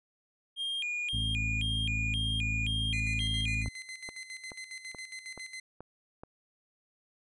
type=tone with vibrato; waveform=triangle; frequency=2800 Hz; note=F7; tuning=4 cents sharp; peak=-30 dBFS; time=0.56-3.65 s; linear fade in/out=50 ms; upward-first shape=square; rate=1.9 Hz; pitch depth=240 cents each way
type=harmonic tone; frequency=54.5 Hz; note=A1; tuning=16 cents flat; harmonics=1 / 2 / 3 / 4 / 5; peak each=-34 / -34 / -48 / -43 / -47 dBFS; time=1.13-3.69 s; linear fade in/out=5 ms
type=tone with tremolo; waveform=sawtooth; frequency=2055 Hz; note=C7; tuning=32 cents flat; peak=-36 dBFS; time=2.93-5.6 s; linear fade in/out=5 ms; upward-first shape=square; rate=7.3 Hz; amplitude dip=65%
type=click train; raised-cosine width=1 ms; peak=-30 dBFS; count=7; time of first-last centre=3.66-6.235 s; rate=2.33 Hz
effects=resampled to 24000 Hz